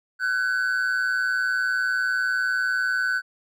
triangle tone with amplitude modulation, 1510 Hz, F#6, 35 cents sharp, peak -16 dBFS, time 0.19-3.22 s, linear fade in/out 50 ms, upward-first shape sine, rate 120 Hz, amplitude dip 75%, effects none

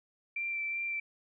sine tone with vibrato, 2349 Hz, D7, in tune, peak -32 dBFS, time 0.36-1 s, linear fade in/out 5 ms, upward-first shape sine, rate 2.7 Hz, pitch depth 13 cents each way, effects none

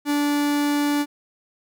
45% pulse tone, 290.8 Hz, D4, 17 cents flat, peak -19 dBFS, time 0.05-1.06 s, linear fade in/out 50 ms, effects none

